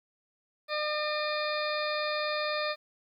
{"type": "harmonic tone", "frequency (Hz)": 604, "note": "D5", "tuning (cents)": 48, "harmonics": [1, 2, 3, 4, 6, 7, 8], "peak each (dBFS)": [-32, -35, -37, -38, -40, -40, -41], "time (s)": [0.68, 2.76], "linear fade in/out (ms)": 50, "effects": ["11-bit"]}